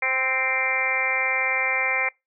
harmonic tone with a mistuned harmonic, 261.7 Hz, C4, in tune, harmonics 2 / 3 / 4 / 5 / 6 / 7 / 8 / 9, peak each -33 / -32 / -33 / -35 / -36 / -31 / -24 / -26 dBFS, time 0.02-2.09 s, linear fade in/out 5 ms, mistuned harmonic 4, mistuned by -17 cents, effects noise-tail reverb RT60 0.2 s tail -24 dB re dry

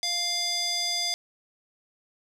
square tone with band-pass filter, 698 Hz, F5, 1 cent flat, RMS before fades -28 dBFS, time 0.03-1.14 s, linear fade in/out 0 ms, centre 4900 Hz, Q 3, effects none

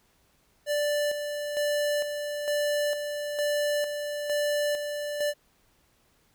square tone with tremolo, 587.3 Hz, D5, in tune, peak -25 dBFS, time 0.66-5.34 s, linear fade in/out 50 ms, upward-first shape square, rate 1.1 Hz, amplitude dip 50%, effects pink hiss -66 dBFS RMS until 6.34 s

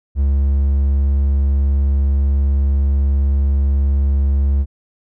triangle tone, 69.3 Hz, C#2, in tune, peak -10 dBFS, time 0.15-4.66 s, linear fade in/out 50 ms, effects none

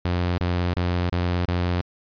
sawtooth tone bursts, 88.4 Hz, F2, 22 cents sharp, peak -17 dBFS, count 5, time 0.05-1.812 s, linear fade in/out 0 ms, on 330 ms, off 28 ms, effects resampled to 11025 Hz

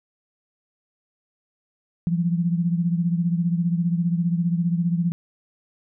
sine beating tone pair, 169.6 / 184.6 Hz, E3 / F#3, +50 / -4 cents, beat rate 15 Hz, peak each -20 / -26 dBFS, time 2.07-5.12 s, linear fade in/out 0 ms, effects none

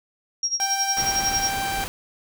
sine tone with tremolo, 5610 Hz, F8, 7 cents sharp, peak -19 dBFS, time 0.43-1.51 s, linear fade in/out 2 ms, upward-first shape sine, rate 11 Hz, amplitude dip 85%
sawtooth tone, 784 Hz, G5, in tune, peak -21 dBFS, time 0.6-1.84 s, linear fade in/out 0 ms
pink noise, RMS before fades -32 dBFS, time 0.97-1.88 s, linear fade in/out 0 ms
effects none

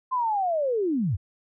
sine linear sweep, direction down, 1046.5 to 75.3 Hz, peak -22 dBFS, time 0.11-1.17 s, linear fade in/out 20 ms, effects none

